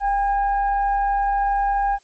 sine tone with frequency modulation, 800 Hz, G5, 35 cents sharp, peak -17 dBFS, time 0-1.99 s, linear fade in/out 50 ms, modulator 836 Hz, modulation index 0.41, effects white hiss -58 dBFS RMS until 2.03 s + MP3 32 kbps

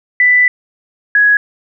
sine tone pair in turn, 1986 / 1670 Hz, B6 / G#6, +9 / +9 cents, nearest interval minor third, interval 300 cents, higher first, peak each -6 dBFS, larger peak neither, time 0.2-0.48 / 1.15-1.37 s, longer first, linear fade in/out 2 ms, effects none

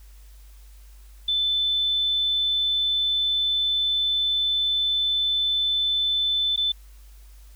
sine tone with dropouts, 3520 Hz, A7, in tune, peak -20 dBFS, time 1.28-6.72 s, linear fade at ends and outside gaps 5 ms, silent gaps 6.562-6.575 s, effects added 50 Hz sine -44 dBFS peak until 7.55 s + white hiss -58 dBFS RMS until 7.55 s

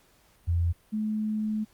sine tone pair in turn, 85.3 / 214.9 Hz, F2 / A3, -40 / -41 cents, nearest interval octave + major third, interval 1599 cents, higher second, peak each -22 / -26 dBFS, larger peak first, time 0.47-0.73 / 0.92-1.65 s, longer second, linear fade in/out 20 ms, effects pink hiss -62 dBFS RMS until 1.73 s + Opus 48 kbps

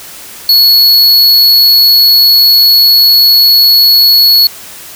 square tone, 4375 Hz, C#8, 24 cents flat, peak -3 dBFS, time 0.49-4.47 s, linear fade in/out 2 ms, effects white hiss -29 dBFS RMS until 4.95 s

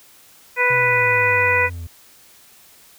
harmonic tone, 493.9 Hz, B4, in tune, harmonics 1 / 2 / 3 / 4 / 5, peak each -22 / -22 / -23 / -18 / -20 dBFS, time 0.56-1.7 s, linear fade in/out 50 ms
triangle exponential sweep, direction down, 130.81 to 82.2 Hz, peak -26 dBFS, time 0.7-1.87 s, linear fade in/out 5 ms
effects white hiss -49 dBFS RMS until 2.98 s

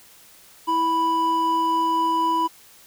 triangle tone pair together, 327.9 / 987.8 Hz, E4 / B5, -9 / 0 cents, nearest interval octave + perfect fifth, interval 1909 cents, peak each -25 / -17 dBFS, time 0.67-2.48 s, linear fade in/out 20 ms, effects white hiss -50 dBFS RMS until 2.86 s

